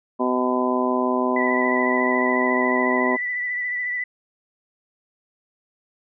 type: harmonic tone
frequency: 126.1 Hz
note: B2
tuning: 36 cents sharp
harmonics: 2 / 3 / 4 / 5 / 6 / 7 / 8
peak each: -23 / -25 / -31 / -26 / -32 / -32 / -25 dBFS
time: 0.19-3.17 s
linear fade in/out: 20 ms
type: tone with vibrato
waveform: sine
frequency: 1975.5 Hz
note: B6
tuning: in tune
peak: -23 dBFS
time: 1.36-4.04 s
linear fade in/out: 5 ms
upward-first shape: sine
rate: 14 Hz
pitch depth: 26 cents each way
effects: none